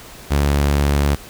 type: tone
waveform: sawtooth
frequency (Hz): 71.5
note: D2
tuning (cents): -46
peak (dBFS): -10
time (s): 0.3-1.16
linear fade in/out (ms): 20
effects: pink hiss -39 dBFS RMS until 1.29 s